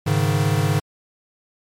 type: chord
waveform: square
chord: Ab suspended fourth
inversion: none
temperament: equal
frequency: 103.83 / 138.59 / 155.56 Hz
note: Ab2 / Db3 / Eb3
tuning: 0 / 0 / 0 cents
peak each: -22 dBFS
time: 0.06-0.8 s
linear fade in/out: 10 ms
effects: MP3 64 kbps